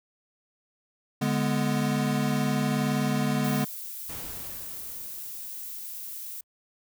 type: chord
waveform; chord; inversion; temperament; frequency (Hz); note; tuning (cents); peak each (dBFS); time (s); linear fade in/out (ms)
square; G# diminished; second; equal with one note detuned; 145.65 / 207.7 / 246.9; D3 / G#3 / B3; -14 / 0 / 0; -29; 1.21-3.65; 10
type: noise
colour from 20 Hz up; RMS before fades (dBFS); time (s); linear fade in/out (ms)
violet; -38; 3.44-6.41; 5
type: noise with exponential decay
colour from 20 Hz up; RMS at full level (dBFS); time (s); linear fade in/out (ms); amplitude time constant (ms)
pink; -40; 4.09-6.44; 5; 510
effects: none